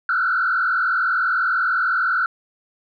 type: tone with frequency modulation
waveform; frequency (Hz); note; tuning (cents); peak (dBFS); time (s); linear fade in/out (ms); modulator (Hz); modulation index
sine; 1427; F6; +37; -16; 0.09-2.26; 2; 40; 2.6
effects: tanh soft clip ceiling -12 dBFS